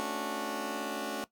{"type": "chord", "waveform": "15% pulse", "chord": "D major seventh", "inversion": "second", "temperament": "just", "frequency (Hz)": [220.2, 275.3, 293.7, 367.1], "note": ["A3", "C#4", "D4", "F#4"], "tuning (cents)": [2, -12, 0, -14], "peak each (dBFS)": -33, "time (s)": [0, 1.24], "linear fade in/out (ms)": 0, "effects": ["noise-tail reverb RT60 0.1 s tail -17 dB re dry"]}